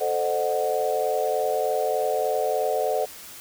sine chord, A diminished seventh, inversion none, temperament equal with one note detuned, 440 / 523.3 / 613.3 / 740 Hz, A4 / C5 / Eb5 / Gb5, 0 / 0 / -25 / 0 cents, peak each -27 dBFS, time 0-3.06 s, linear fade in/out 20 ms, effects white hiss -42 dBFS RMS until 3.4 s

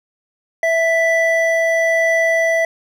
triangle tone pair together, 659 / 1978 Hz, E5 / B6, -1 / +2 cents, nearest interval octave + perfect fifth, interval 1903 cents, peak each -13 / -15 dBFS, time 0.63-2.65 s, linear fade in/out 2 ms, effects none

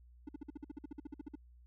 triangle tone bursts, 292.2 Hz, D4, 9 cents flat, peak -39 dBFS, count 16, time 0.27-1.355 s, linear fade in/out 5 ms, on 20 ms, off 51 ms, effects added 60 Hz sine -57 dBFS peak until 1.66 s

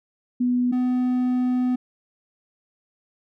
sine / triangle tone pair in turn, 246.9 / 250.8 Hz, B3 / B3, 0 / +27 cents, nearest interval unison, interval 27 cents, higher second, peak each -18 / -17 dBFS, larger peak second, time 0.4-0.72 / 0.72-1.76 s, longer second, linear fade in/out 10 ms, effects none

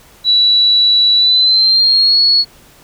sine tone with pitch glide, 3935 to 4366 Hz, B7 to C#8, -7 to -27 cents, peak -7 dBFS, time 0.24-2.45 s, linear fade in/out 50 ms, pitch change +180 cents, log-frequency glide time 1.16-2.21 s, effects pink hiss -44 dBFS RMS until 2.83 s

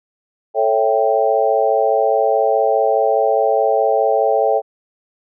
sine chord, A dominant seventh, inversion none, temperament equal, 440 / 554.4 / 659.3 / 784 Hz, A4 / C#5 / E5 / G5, 0 / 0 / 0 / 0 cents, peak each -18 dBFS, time 0.54-4.62 s, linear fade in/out 50 ms, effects none

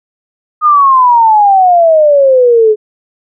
sine exponential sweep, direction down, 1244.5 to 420 Hz, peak -3 dBFS, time 0.61-2.76 s, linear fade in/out 50 ms, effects none

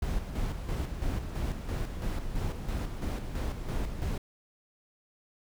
brown noise with tremolo, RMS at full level -31 dBFS, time 0.02-4.18 s, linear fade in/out 5 ms, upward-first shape square, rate 3 Hz, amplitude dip 50%, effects none

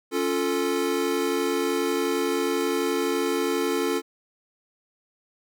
square chord, Db augmented, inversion none, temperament equal, 277.2 / 349.2 / 440 Hz, Db4 / F4 / A4, 0 / 0 / 0 cents, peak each -29 / -28 / -27 dBFS, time 0.11-4.02 s, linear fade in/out 50 ms, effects none

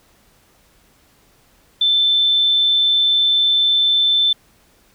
sine tone, 3536 Hz, A7, 8 cents sharp, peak -12 dBFS, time 1.81-4.33 s, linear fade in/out 5 ms, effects pink hiss -55 dBFS RMS until 4.94 s

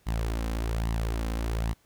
sawtooth tone with flanger, 56 Hz, A1, 31 cents sharp, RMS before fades -29 dBFS, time 0.06-1.74 s, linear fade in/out 20 ms, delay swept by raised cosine 0.99 to 3.89 ms, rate 1.2 Hz, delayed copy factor +0.55, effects pink hiss -65 dBFS RMS until 1.85 s

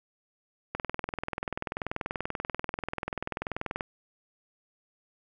click train, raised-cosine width 0.5 ms, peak -16 dBFS, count 64, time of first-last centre 0.75-3.808 s, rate 20.6 Hz, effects none

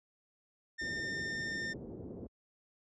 45% pulse tone, 1809 Hz, A6, 48 cents sharp, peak -36 dBFS, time 0.78-1.74 s, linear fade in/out 20 ms
white low-pass noise, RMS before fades -45 dBFS, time 0.81-2.27 s, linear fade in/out 5 ms, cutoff 430 Hz, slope 24 dB/octave
effects high-pass 60 Hz 12 dB/octave + resampled to 16000 Hz

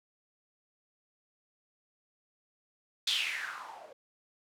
violet noise with low-pass filter sweep, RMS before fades -36 dBFS, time 3.07-3.93 s, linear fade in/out 5 ms, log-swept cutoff 3800 to 530 Hz, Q 6.2, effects none

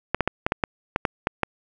clicks, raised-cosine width 0.5 ms, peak -5 dBFS, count 10, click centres 0.146 / 0.207 / 0.276 / 0.465 / 0.521 / 0.638 / 0.961 / 1.052 / 1.271 / 1.433 s, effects none

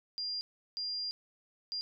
sine tone bursts at uneven times, 4800 Hz, D8, 37 cents sharp, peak -34 dBFS, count 3, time 0.18-0.41 / 0.77-1.11 / 1.72-1.81 s, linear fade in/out 0 ms, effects none

